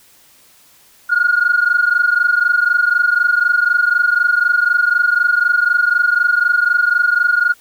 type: tone pair together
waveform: sine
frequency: 1420 / 1444 Hz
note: F6 / F#6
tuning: +28 / -43 cents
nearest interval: unison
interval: 29 cents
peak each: -13 dBFS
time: 1.09-7.54 s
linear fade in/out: 20 ms
effects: tanh soft clip ceiling -5 dBFS + white hiss -49 dBFS RMS until 7.6 s